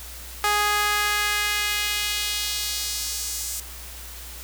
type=tone with high-pass filter sweep; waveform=sawtooth; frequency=415.3 Hz; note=G#4; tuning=in tune; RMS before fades=-25 dBFS; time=0.44-3.6 s; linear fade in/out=0 ms; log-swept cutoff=1000 to 7300 Hz; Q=1.3; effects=added 60 Hz sine -40 dBFS peak until 4.43 s + white hiss -40 dBFS RMS until 4.43 s